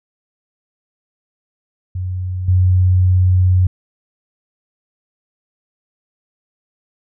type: tone with level steps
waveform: sine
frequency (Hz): 91.7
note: F#2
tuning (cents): -15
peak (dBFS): -19 / -9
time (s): 1.95-3.67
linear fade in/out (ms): 5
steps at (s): 2.48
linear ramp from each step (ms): 5
effects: none